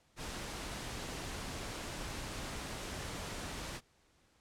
pink noise, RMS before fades -42 dBFS, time 0.16-3.81 s, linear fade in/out 50 ms, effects pink hiss -70 dBFS RMS until 4.4 s + low-pass 9000 Hz 12 dB/octave

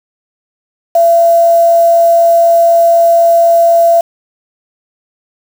sine tone with quantisation, 676 Hz, E5, 43 cents sharp, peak -4 dBFS, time 0.95-4.01 s, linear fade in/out 5 ms, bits 4, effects none

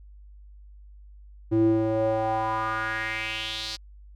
square tone with band-pass filter sweep, 110.3 Hz, A2, 5 cents sharp, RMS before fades -26 dBFS, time 1.51-3.77 s, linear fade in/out 20 ms, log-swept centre 280 to 4700 Hz, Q 3.9, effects added 50 Hz sine -45 dBFS peak until 4.15 s

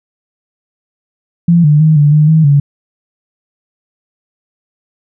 sine tone with pitch steps, 170.6 / 148.9 / 156.7 / 146.5 / 151.7 / 158.8 / 142.7 Hz, F3 / D3 / D#3 / D3 / D#3 / D#3 / D3, -40 / +24 / +13 / -4 / -44 / +36 / -49 cents, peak -4 dBFS, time 1.48-2.6 s, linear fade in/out 5 ms, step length 160 ms, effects none

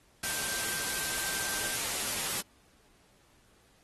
sine tone in noise, 1568 Hz, G6, in tune, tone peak -41 dBFS, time 0.23-1.76 s, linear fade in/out 5 ms, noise white, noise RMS -33 dBFS, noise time 0.23-2.41 s, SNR -11 dB, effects pink hiss -65 dBFS RMS until 3.83 s + AAC 32 kbps

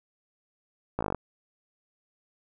slowing click train, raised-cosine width 1 ms, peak -14 dBFS, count 9, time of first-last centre 0.99-1.147 s, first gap 17 ms, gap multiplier 1.04, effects none

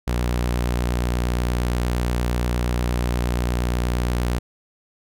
sawtooth tone with vibrato, 60.4 Hz, B1, 38 cents flat, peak -16 dBFS, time 0.07-4.39 s, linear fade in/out 10 ms, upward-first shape triangle, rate 8.5 Hz, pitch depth 26 cents each way, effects none

